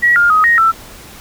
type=tone with pitch steps; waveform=sine; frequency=1920 / 1409 / 1259 / 1872 / 1332 Hz; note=B6 / F6 / D#6 / A#6 / E6; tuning=-49 / +15 / +20 / +7 / +18 cents; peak=-7 dBFS; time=0.02-0.72 s; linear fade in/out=20 ms; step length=140 ms; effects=pink hiss -36 dBFS RMS until 1.2 s